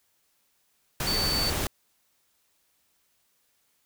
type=tone in noise; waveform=sine; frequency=4532 Hz; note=C#8; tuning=37 cents sharp; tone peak=-26 dBFS; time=1.07-1.5 s; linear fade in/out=2 ms; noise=pink; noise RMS=-29 dBFS; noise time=1-1.67 s; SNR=0 dB; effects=white hiss -70 dBFS RMS until 3.85 s